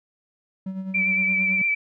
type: tone with tremolo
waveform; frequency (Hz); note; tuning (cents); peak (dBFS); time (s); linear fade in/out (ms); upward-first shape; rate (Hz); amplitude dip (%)
triangle; 189.9; F#3; +45; -24; 0.66-1.62; 5; sine; 9.6; 55
type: tone with vibrato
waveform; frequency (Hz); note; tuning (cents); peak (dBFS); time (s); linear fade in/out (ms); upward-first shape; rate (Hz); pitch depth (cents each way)
sine; 2332; D7; -13; -19; 0.94-1.75; 10; triangle; 8.7; 33
effects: none